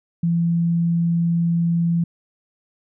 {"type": "tone", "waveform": "sine", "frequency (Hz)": 169.1, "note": "E3", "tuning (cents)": 44, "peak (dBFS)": -16, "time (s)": [0.23, 2.04], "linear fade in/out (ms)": 5, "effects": []}